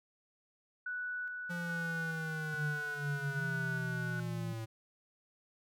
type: tone with tremolo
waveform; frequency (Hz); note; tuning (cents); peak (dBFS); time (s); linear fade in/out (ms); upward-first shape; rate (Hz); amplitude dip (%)
sine; 1480; F#6; 0; -36; 0.86-4.2; 5; square; 1.2; 30
type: linear sweep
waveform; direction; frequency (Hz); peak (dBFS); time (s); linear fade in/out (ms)
square; down; 174.61 to 111.4; -39; 1.49-4.66; 20
type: tone with pitch glide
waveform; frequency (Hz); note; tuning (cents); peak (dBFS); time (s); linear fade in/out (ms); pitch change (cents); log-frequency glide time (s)
sine; 146.83 to 166.73; D3 to E3; 0 to +20; -38; 2.54-4.53; 5; +220; 3.36-3.43
effects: none